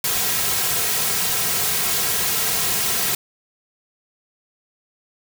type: noise with comb filter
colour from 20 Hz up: white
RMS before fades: -21 dBFS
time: 0.04-3.15 s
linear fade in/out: 2 ms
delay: 3.4 ms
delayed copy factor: -0.65
effects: none